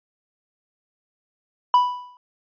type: tone with exponential decay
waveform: triangle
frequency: 988 Hz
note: B5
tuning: in tune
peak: -8 dBFS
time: 1.74-2.17 s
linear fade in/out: 1 ms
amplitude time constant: 93 ms
effects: resampled to 11025 Hz